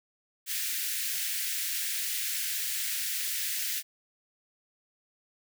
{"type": "high-pass noise", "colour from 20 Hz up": "white", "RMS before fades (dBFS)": -32, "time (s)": [0.46, 3.83], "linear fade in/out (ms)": 50, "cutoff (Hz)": 1600, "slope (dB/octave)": 48, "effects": []}